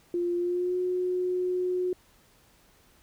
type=tone with pitch glide; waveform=sine; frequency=349.2 to 363.4 Hz; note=F4 to F#4; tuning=0 to -31 cents; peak=-25 dBFS; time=0.14-1.93 s; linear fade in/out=2 ms; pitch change=+69 cents; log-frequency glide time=0.37-0.77 s; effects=pink hiss -61 dBFS RMS until 3.02 s